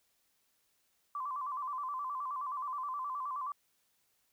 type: tone with vibrato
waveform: sine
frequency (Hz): 1093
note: C#6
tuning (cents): -25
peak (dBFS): -35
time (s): 1.15-3.52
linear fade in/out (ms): 2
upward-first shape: square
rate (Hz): 9.5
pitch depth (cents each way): 100
effects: white hiss -75 dBFS RMS until 4.32 s